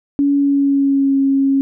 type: tone with pitch glide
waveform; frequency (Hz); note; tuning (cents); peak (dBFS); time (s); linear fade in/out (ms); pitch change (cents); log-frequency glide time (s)
sine; 282.6 to 273; C#4 to C#4; +34 to -26; -11; 0.19-1.61; 0; -60; 0.34-1.18
effects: none